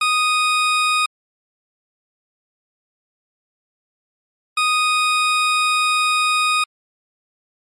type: tone pair in turn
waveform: 20% pulse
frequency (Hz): 1243 / 1243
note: D#6 / D#6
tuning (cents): -2 / -2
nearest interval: unison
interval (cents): 0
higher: neither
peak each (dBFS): -10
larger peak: neither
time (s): 0.01-1.06 / 4.57-6.64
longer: second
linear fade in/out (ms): 5
effects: low-pass 9000 Hz 12 dB/octave + MP3 64 kbps